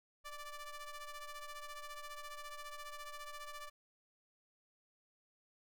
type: ring-modulated tone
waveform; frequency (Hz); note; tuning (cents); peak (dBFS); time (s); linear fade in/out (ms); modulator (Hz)
sawtooth; 587.3; D5; 0; -39; 0.24-3.7; 20; 580
effects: none